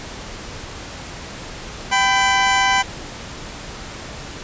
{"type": "tone pair together", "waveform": "20% pulse", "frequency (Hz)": [780.5, 1003], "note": ["G5", "B5"], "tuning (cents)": [-8, 26], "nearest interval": "major third", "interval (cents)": 434, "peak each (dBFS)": -12, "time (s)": [1.91, 2.83], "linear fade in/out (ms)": 20, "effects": ["pink hiss -33 dBFS RMS until 4.43 s", "resampled to 16000 Hz"]}